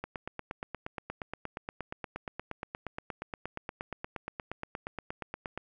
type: click train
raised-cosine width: 0.5 ms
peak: -21 dBFS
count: 48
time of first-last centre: 0.04-5.576 s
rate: 8.49 Hz
effects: none